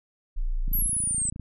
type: tone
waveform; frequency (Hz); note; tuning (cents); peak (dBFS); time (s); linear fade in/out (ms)
sine; 29.25; A#0; +7; -23; 0.36-0.88; 20
type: click train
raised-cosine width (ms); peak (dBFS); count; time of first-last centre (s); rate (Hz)
5; -25; 21; 0.68-1.397; 27.9
type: linear sweep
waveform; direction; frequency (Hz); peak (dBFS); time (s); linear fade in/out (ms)
sine; down; 11830 to 7902; -24; 0.73-1.3; 2
effects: none